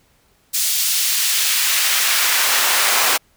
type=noise with high-pass filter sweep; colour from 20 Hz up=pink; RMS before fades=-17 dBFS; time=0.53-3.18 s; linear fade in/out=20 ms; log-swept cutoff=5000 to 800 Hz; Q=0.78; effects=pink hiss -58 dBFS RMS until 3.36 s